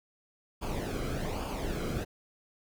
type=noise with flanger; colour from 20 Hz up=brown; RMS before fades=-34 dBFS; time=0.61-2.05 s; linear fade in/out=20 ms; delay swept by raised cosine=0.51 to 1.13 ms; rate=1.2 Hz; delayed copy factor=-0.65; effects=none